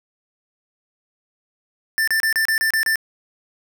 square tone bursts, 1778 Hz, A6, 18 cents sharp, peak -17 dBFS, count 8, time 1.98-2.957 s, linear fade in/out 0 ms, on 95 ms, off 31 ms, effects none

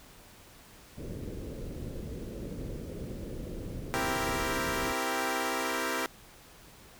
pink low-pass noise, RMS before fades -39 dBFS, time 0.97-4.93 s, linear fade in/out 10 ms, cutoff 550 Hz, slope 48 dB/octave
10% pulse chord, C dominant seventh, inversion none, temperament equal, 261.6 / 329.6 / 392 / 466.2 Hz, C4 / E4 / G4 / Bb4, 0 / 0 / 0 / 0 cents, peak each -27 dBFS, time 3.94-6.06 s, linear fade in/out 0 ms
effects pink hiss -54 dBFS RMS until 6.99 s

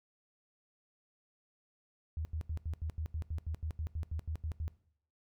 sine tone bursts, 79 Hz, D#2, 27 cents sharp, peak -34 dBFS, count 16, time 2.17-4.68 s, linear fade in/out 0 ms, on 80 ms, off 82 ms, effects noise-tail reverb RT60 0.6 s tail -18 dB re dry

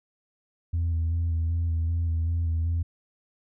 sine tone with vibrato, 83 Hz, E2, 12 cents sharp, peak -21 dBFS, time 0.73-2.83 s, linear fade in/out 10 ms, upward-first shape square, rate 2.6 Hz, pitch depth 24 cents each way, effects tanh soft clip ceiling -21 dBFS

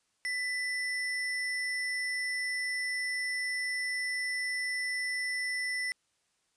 sine tone with sample-and-hold, 1992 Hz, B6, 14 cents sharp, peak -30 dBFS, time 0.25-5.92 s, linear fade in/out 0 ms, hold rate 7350 Hz, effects white hiss -75 dBFS RMS until 6.56 s + resampled to 22050 Hz

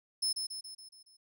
30% pulse tone with echo, 5230 Hz, E8, 15 cents flat, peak -25 dBFS, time 0.22-0.33 s, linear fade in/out 10 ms, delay 140 ms, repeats 6, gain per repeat -5 dB, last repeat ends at 1.17 s, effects none

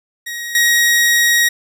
sawtooth tone with level steps, 1891 Hz, A#6, 24 cents sharp, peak -20 / -7 dBFS, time 0.26-1.49 s, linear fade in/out 10 ms, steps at 0.55 s, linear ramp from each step 2 ms, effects none

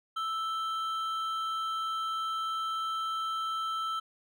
triangle tone pair together, 1318.5 / 3138 Hz, E6 / G7, 0 / +1 cents, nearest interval octave + minor third, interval 1501 cents, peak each -29 / -39 dBFS, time 0.16-4 s, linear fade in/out 10 ms, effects none

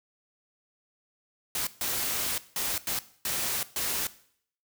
white noise bursts at uneven times, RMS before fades -30 dBFS, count 6, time 1.55-1.67 / 1.81-2.38 / 2.56-2.78 / 2.87-2.99 / 3.25-3.63 / 3.76-4.07 s, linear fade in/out 2 ms, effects noise-tail reverb RT60 0.6 s tail -17 dB re dry

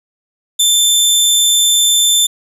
20% pulse tone, 3546 Hz, A7, 13 cents sharp, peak -3 dBFS, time 0.59-2.27 s, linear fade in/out 10 ms, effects none

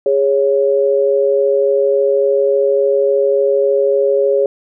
sine tone pair together, 410.9 / 554.4 Hz, G#4 / C#5, -18 / 0 cents, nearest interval perfect fourth, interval 518 cents, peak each -13 dBFS, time 0.06-4.46 s, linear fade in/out 2 ms, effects none

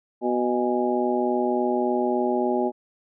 harmonic tone with a mistuned harmonic, 123.47 Hz, B2, in tune, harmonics 2 / 3 / 4 / 5 / 6 / 7, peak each -26 / -24 / -33 / -28 / -39 / -28 dBFS, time 0.21-2.72 s, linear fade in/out 50 ms, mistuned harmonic 7, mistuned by -74 cents, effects none

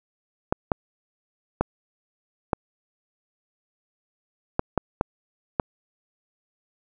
clicks, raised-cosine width 1 ms, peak -6 dBFS, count 8, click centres 0.525 / 0.718 / 1.61 / 2.532 / 4.594 / 4.777 / 5.011 / 5.598 s, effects none

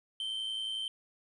triangle tone with amplitude modulation, 3110 Hz, G7, 14 cents flat, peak -30 dBFS, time 0.2-0.88 s, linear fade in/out 2 ms, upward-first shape sine, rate 111 Hz, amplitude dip 50%, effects resampled to 24000 Hz + 11-bit

